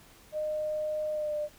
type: tone with pitch glide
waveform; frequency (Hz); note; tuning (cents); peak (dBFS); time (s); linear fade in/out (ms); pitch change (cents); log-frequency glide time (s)
sine; 612 to 599.1; D#5 to D5; -29 to +34; -29; 0.32-1.49; 50; -37; 1.11-1.34
effects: pink hiss -56 dBFS RMS until 1.58 s